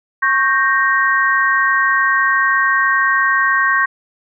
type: chord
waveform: sine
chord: G diminished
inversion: second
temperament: equal with one note detuned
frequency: 1098.5 / 1568 / 1864.7 Hz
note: Db6 / G6 / Bb6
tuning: -16 / 0 / 0 cents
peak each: -16 dBFS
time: 0.22-3.86 s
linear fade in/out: 10 ms
effects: none